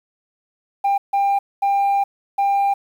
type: tone bursts at uneven times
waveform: sine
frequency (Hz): 797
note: G5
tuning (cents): +28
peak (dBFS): -12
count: 4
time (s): 0.84-0.98 / 1.13-1.39 / 1.62-2.04 / 2.38-2.74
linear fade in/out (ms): 10
effects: tanh soft clip ceiling -14 dBFS + 8-bit